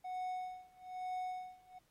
triangle tone with tremolo, 737 Hz, F#5, 7 cents flat, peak -35 dBFS, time 0.04-1.79 s, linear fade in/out 10 ms, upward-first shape sine, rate 1.1 Hz, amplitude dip 95%, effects pink hiss -75 dBFS RMS until 1.9 s + AAC 48 kbps

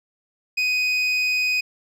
triangle tone pair together, 2500 / 5000 Hz, D#7 / D#8, +8 / +8 cents, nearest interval octave, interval 1200 cents, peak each -18 / -26 dBFS, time 0.57-1.61 s, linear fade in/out 10 ms, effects none

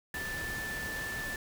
sine tone in noise, 1760 Hz, A6, in tune, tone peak -36 dBFS, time 0.14-1.36 s, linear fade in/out 2 ms, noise pink, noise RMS -41 dBFS, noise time 0.14-1.36 s, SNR +2 dB, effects none

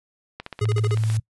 click train, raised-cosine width 0.3 ms, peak -17 dBFS, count 12, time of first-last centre 0.4-1.101 s, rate 15.7 Hz
white noise with exponential growth, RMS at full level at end -35 dBFS, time 0.43-1.17 s, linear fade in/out 0 ms, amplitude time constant 160 ms
square tone bursts, 415.3 Hz, G#4, in tune, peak -26 dBFS, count 5, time 0.61-0.949 s, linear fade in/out 5 ms, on 39 ms, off 36 ms
sine tone, 110 Hz, A2, in tune, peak -19 dBFS, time 0.61-1.2 s, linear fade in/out 10 ms
effects noise-tail reverb RT60 0.1 s tail -24 dB re dry + resampled to 24000 Hz

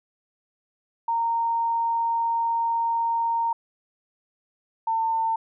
sine tone pair in turn, 924 / 901.3 Hz, A#5 / A5, -16 / +41 cents, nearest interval unison, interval 43 cents, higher first, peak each -21 dBFS, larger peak neither, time 1.08-3.53 / 4.87-5.36 s, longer first, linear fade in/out 5 ms, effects none

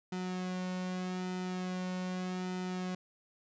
sawtooth tone with flanger, 183.2 Hz, F#3, 17 cents flat, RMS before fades -37 dBFS, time 0.12-2.95 s, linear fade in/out 5 ms, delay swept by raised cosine 1.8 to 2.45 ms, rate 0.82 Hz, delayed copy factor -0.6, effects resampled to 16000 Hz

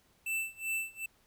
square tone with tremolo, 2658 Hz, E7, 14 cents sharp, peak -31 dBFS, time 0.26-1.06 s, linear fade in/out 5 ms, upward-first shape sine, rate 2.6 Hz, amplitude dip 95%, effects pink hiss -68 dBFS RMS until 1.26 s

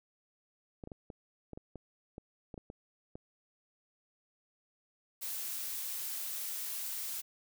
clicks, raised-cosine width 2 ms, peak -31 dBFS, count 12, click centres 0.838 / 0.874 / 0.918 / 1.102 / 1.533 / 1.575 / 1.757 / 2.181 / 2.542 / 2.578 / 2.701 / 3.155 s
blue noise, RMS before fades -39 dBFS, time 5.21-7.22 s, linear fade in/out 20 ms
effects none

